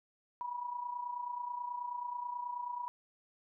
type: tone with amplitude modulation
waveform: sine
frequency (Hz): 973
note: B5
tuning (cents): -26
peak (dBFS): -34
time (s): 0.41-2.88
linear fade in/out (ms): 0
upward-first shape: sine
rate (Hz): 29.3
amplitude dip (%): 65
effects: none